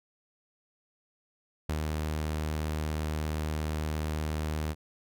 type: tone with ADSR envelope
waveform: sawtooth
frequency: 77.1 Hz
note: D#2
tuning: 15 cents flat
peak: -24 dBFS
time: 1.69-4.75 s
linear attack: 4 ms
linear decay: 72 ms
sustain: -2 dB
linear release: 40 ms
effects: none